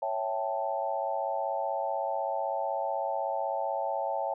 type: chord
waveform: sine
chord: A dominant seventh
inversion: first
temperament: equal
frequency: 554.4 / 659.3 / 784 / 880 Hz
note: C#5 / E5 / G5 / A5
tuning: 0 / 0 / 0 / 0 cents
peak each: -34 dBFS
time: 0.02-4.34 s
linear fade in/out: 5 ms
effects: none